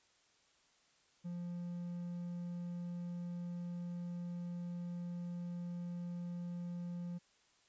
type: tone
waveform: triangle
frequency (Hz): 174.61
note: F3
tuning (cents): 0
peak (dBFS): -38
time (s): 1.24-7.19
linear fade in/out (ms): 20
effects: white hiss -71 dBFS RMS until 7.68 s + resampled to 16000 Hz